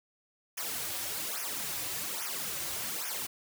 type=noise with flanger; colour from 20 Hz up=white; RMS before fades=-36 dBFS; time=0.57-3.27 s; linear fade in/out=10 ms; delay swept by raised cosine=0.24 to 4.74 ms; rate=1.2 Hz; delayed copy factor=-1; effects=none